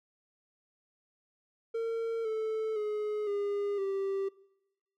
triangle tone with pitch steps, 456.1 / 438.8 / 422.1 / 406.1 / 390.7 Hz, A#4 / A4 / G#4 / G#4 / G4, -38 / -5 / +28 / -39 / -6 cents, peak -28 dBFS, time 1.74-4.29 s, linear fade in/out 10 ms, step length 510 ms, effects noise-tail reverb RT60 0.9 s tail -21 dB re dry

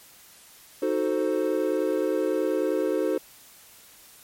triangle chord, D# diminished seventh, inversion none, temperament equal, 311.1 / 370 / 440 / 523.3 Hz, D#4 / F#4 / A4 / C5, 0 / 0 / 0 / 0 cents, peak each -26 dBFS, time 0.82-3.18 s, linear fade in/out 5 ms, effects white hiss -51 dBFS RMS until 4.23 s + MP3 64 kbps

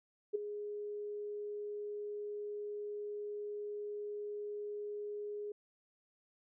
sine tone with ADSR envelope, 415 Hz, G#4, 1 cent flat, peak -28 dBFS, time 0.33-5.52 s, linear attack 22 ms, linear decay 10 ms, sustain -11 dB, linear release 4 ms, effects none

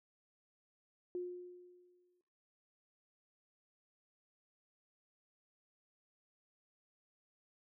sine tone with exponential decay, 357.5 Hz, F4, 41 cents sharp, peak -36 dBFS, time 1.15-2.21 s, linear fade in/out 1 ms, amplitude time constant 230 ms, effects noise-tail reverb RT60 1.0 s tail -21 dB re dry

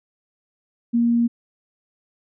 sine tone, 235.3 Hz, A#3, 16 cents sharp, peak -15 dBFS, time 0.93-1.28 s, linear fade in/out 20 ms, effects none

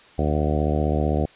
harmonic tone with a mistuned harmonic, 75.6 Hz, D#2, 49 cents flat, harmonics 1 / 2 / 3 / 4 / 5 / 6 / 7 / 8 / 9 / 10, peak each -23 / -26 / -28 / -29 / -30 / -31 / -31 / -32 / -33 / -33 dBFS, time 0.18-1.26 s, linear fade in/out 10 ms, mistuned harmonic 10, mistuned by -28 cents, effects white hiss -50 dBFS RMS until 1.35 s + resampled to 8000 Hz

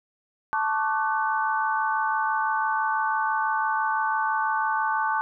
sine chord, D major seventh, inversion second, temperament equal with one note detuned, 880 / 1108.7 / 1174.7 / 1506.7 Hz, A5 / C#6 / D6 / F#6, 0 / 0 / 0 / +31 cents, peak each -25 / -30 / -30 / -28 dBFS, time 0.53-5.21 s, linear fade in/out 0 ms, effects none

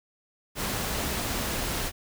pink noise, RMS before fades -30 dBFS, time 0.55-1.92 s, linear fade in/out 50 ms, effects none

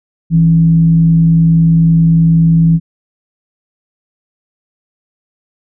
sine tone with frequency modulation, 164.4 Hz, E3, 4 cents flat, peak -5 dBFS, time 0.3-2.8 s, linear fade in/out 50 ms, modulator 110 Hz, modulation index 0.24, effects none

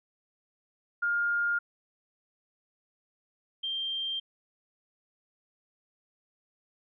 sine tone pair in turn, 1412 / 3170 Hz, F6 / G7, +19 / +19 cents, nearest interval octave + major second, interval 1400 cents, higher second, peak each -25 / -30 dBFS, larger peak first, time 1.02-1.59 / 3.63-4.2 s, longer neither, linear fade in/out 10 ms, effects none

